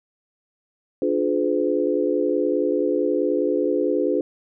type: chord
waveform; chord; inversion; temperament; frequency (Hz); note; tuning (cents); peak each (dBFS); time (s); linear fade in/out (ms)
sine; D diminished seventh; none; just; 293.7 / 352.4 / 422.9 / 507.5; D4 / F4 / Ab4 / Cb5; 0 / +16 / +31 / +47; -24; 1.02-4.21; 2
effects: none